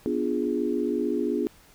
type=chord; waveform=sine; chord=B diminished seventh; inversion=none; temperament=equal; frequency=246.9 / 293.7 / 349.2 / 415.3 Hz; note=B3 / D4 / F4 / Ab4; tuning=0 / 0 / 0 / 0 cents; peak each=-29 dBFS; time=0.06-1.47 s; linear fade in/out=0 ms; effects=pink hiss -55 dBFS RMS until 1.74 s